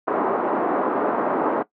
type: band-pass noise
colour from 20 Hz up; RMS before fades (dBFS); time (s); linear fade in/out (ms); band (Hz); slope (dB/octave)
pink; -22; 0.07-1.63; 10; 270 to 1200; 24
effects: noise-tail reverb RT60 0.1 s tail -17 dB re dry